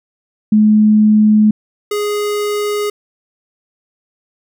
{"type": "tone pair in turn", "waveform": ["sine", "square"], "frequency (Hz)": [213.4, 415.1], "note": ["G#3", "G#4"], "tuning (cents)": [47, -1], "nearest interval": "octave", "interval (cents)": 1152, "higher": "second", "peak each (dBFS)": [-6, -16], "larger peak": "first", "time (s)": [[0.52, 1.51], [1.91, 2.9]], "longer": "neither", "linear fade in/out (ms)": 5, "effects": []}